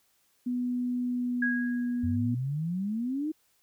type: tone with pitch glide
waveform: sine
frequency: 246.9 to 243.4 Hz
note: B3 to B3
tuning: 0 to -25 cents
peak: -27 dBFS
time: 0.46-2.35 s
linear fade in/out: 10 ms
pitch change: -25 cents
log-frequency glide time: 1.06-1.83 s
type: tone with exponential decay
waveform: sine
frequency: 1649 Hz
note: G#6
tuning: 13 cents flat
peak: -24 dBFS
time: 1.42-2.16 s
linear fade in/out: 5 ms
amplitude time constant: 160 ms
type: exponential sweep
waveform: sine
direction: up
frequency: 87.9 to 320.1 Hz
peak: -28 dBFS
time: 2.03-3.32 s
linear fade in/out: 10 ms
effects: white hiss -69 dBFS RMS until 3.62 s